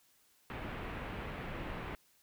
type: low-pass noise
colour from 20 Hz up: pink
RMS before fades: -42 dBFS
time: 0.5-1.95 s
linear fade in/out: 0 ms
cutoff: 2700 Hz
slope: 24 dB/octave
effects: white hiss -69 dBFS RMS until 2.22 s